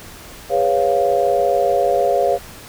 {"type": "chord", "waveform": "sine", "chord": "C# dominant seventh", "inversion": "second", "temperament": "equal with one note detuned", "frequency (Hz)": [407.5, 493.9, 554.4, 698.5], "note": ["G#4", "B4", "C#5", "E#5"], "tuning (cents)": [-33, 0, 0, 0], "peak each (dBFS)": [-21, -20, -18, -18], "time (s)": [0.49, 2.39], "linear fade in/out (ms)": 50, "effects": ["pink hiss -38 dBFS RMS until 2.68 s"]}